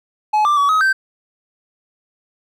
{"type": "tone with pitch steps", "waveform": "triangle", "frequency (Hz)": [851, 1181, 1136, 1269, 1555], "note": ["G#5", "D6", "C#6", "D#6", "G6"], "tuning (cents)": [42, 9, 42, 34, -14], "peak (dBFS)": -10, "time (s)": [0.33, 0.93], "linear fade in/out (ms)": 10, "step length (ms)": 120, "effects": []}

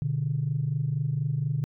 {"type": "tone pair together", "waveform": "sine", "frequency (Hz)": [123.8, 147.99], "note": ["B2", "D3"], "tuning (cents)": [5, 14], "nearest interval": "minor third", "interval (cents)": 309, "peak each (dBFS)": [-28, -26], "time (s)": [0.02, 1.64], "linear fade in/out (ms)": 0, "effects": ["tanh soft clip ceiling -17 dBFS"]}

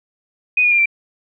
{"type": "tone with pitch steps", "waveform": "sine", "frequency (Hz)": [2489, 2442, 2396, 2351], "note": ["D#7", "D#7", "D7", "D7"], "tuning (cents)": [0, -33, 34, 1], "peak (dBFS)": -11, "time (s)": [0.57, 0.858], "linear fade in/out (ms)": 5, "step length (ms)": 72, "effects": []}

